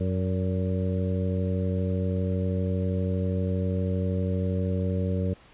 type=harmonic tone with a mistuned harmonic; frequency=92.5 Hz; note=F#2; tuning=in tune; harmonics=1 / 2 / 3 / 4 / 5 / 6; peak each=-26 / -29 / -37 / -39 / -34 / -37 dBFS; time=0-5.34 s; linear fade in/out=10 ms; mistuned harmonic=6; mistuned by=+39 cents; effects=pink hiss -54 dBFS RMS until 5.53 s + resampled to 8000 Hz